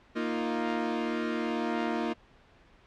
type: chord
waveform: sawtooth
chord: Bb suspended fourth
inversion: none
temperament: equal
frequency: 233.1 / 311.1 / 349.2 Hz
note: Bb3 / Eb4 / F4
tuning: 0 / 0 / 0 cents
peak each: -28 / -30 / -30 dBFS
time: 0.15-2.14 s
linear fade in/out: 20 ms
effects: pink hiss -59 dBFS RMS until 2.86 s + low-pass 3000 Hz 12 dB/octave